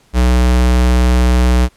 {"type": "tone", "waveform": "square", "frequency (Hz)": 61.74, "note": "B1", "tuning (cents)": 0, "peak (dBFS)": -9, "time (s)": [0.13, 1.69], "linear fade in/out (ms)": 50, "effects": ["pink hiss -52 dBFS RMS until 1.76 s", "low-pass 11000 Hz 12 dB/octave"]}